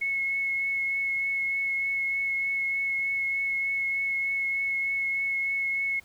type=tone with vibrato; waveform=sine; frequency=2187 Hz; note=C#7; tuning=24 cents flat; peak=-25 dBFS; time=0.01-6 s; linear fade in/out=10 ms; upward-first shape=triangle; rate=3.3 Hz; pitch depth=14 cents each way; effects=pink hiss -57 dBFS RMS until 6.04 s